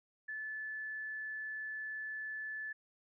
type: tone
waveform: sine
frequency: 1737 Hz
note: A6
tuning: 23 cents flat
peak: -39 dBFS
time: 0.28-2.73 s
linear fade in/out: 10 ms
effects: none